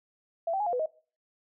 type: tone with pitch steps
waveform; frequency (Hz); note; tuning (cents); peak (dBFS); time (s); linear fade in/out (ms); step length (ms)
sine; 668 / 773 / 835 / 700 / 496.6 / 629; E5 / G5 / G#5 / F5 / B4 / D#5; +23 / -24 / +9 / +4 / +9 / +19; -26; 0.47-0.86; 5; 65
effects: noise-tail reverb RT60 0.4 s tail -21 dB re dry